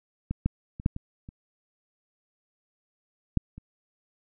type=clicks; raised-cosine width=5 ms; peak=-16 / -11 / -25 / -10 / -22 / -29 / -9 / -29 dBFS; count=8; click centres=0.31 / 0.46 / 0.799 / 0.861 / 0.964 / 1.289 / 3.373 / 3.58 s; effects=none